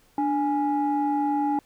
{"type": "tone pair together", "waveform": "sine", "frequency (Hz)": [293.7, 830.6], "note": ["D4", "G#5"], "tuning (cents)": [0, 0], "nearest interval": "octave + tritone", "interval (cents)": 1800, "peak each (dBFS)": -23, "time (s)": [0.18, 1.59], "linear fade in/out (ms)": 2, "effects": ["tanh soft clip ceiling -16 dBFS", "pink hiss -61 dBFS RMS until 1.65 s"]}